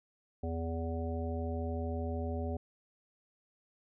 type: harmonic tone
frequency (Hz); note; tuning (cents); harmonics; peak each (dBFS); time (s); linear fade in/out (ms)
82.41; E2; 0; 1 / 3 / 5 / 7 / 9; -35 / -40 / -42 / -43 / -45; 0.43-2.57; 5
effects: none